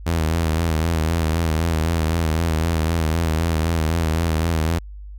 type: tone with vibrato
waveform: sawtooth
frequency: 81.3 Hz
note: E2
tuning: 23 cents flat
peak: -14 dBFS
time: 0.06-4.79 s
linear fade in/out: 10 ms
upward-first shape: sine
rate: 3.9 Hz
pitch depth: 65 cents each way
effects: added 50 Hz sine -33 dBFS peak until 5.18 s